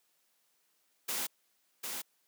white noise with echo, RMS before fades -35 dBFS, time 1.08-1.27 s, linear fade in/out 10 ms, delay 750 ms, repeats 1, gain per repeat -4 dB, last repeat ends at 2.02 s, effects white hiss -74 dBFS RMS until 2.27 s + high-pass 200 Hz 12 dB/octave

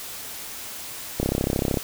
click train, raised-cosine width 2 ms, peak -9 dBFS, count 20, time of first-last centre 1.2-1.772 s, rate 33.2 Hz, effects white hiss -36 dBFS RMS until 1.83 s

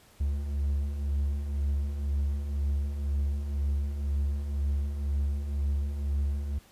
triangle beating tone pair, 69.3 / 71.3 Hz, C#2 / C#2, 0 / +49 cents, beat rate 2 Hz, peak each -34 / -25 dBFS, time 0.2-6.59 s, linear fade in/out 10 ms, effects pink hiss -58 dBFS RMS until 6.71 s + resampled to 32000 Hz

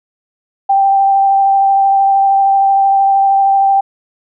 sine tone with vibrato, 785 Hz, G5, 2 cents sharp, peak -7 dBFS, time 0.69-3.81 s, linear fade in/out 10 ms, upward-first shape triangle, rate 13 Hz, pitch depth 14 cents each way, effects none

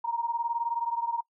sine beating tone pair, 931 / 950 Hz, A#5 / A#5, -2 / +33 cents, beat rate 19 Hz, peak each -29 / -31 dBFS, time 0.04-1.21 s, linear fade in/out 10 ms, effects noise-tail reverb RT60 0.1 s tail -24 dB re dry

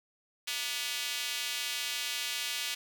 square tone with high-pass filter, 132.7 Hz, C3, 25 cents sharp, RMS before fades -35 dBFS, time 0.47-2.75 s, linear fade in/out 10 ms, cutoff 2900 Hz, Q 1.4, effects none

